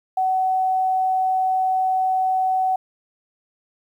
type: tone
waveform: sine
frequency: 752 Hz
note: F#5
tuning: 28 cents sharp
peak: -17 dBFS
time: 0.17-2.76 s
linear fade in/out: 5 ms
effects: 9-bit